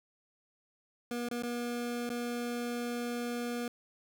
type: tone with dropouts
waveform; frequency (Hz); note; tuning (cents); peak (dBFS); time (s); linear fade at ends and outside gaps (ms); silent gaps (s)
25% pulse; 240; B3; -49; -30; 1.11-3.68; 2; 1.287-1.312 / 1.424-1.434 / 2.093-2.101
effects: none